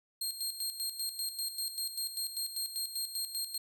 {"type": "tone with tremolo", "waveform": "20% pulse", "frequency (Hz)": 4213, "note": "C8", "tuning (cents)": 11, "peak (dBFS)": -27, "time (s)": [0.21, 3.58], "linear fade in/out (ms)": 5, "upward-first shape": "square", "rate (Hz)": 5.1, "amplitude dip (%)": 65, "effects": []}